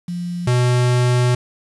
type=tone pair in turn; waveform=sine / square; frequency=175.4 / 123.6 Hz; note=F3 / B2; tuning=+8 / +2 cents; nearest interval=tritone; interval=606 cents; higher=first; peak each=-22 / -14 dBFS; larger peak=second; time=0.08-0.47 / 0.47-1.35 s; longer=second; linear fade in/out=5 ms; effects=resampled to 24000 Hz + 7-bit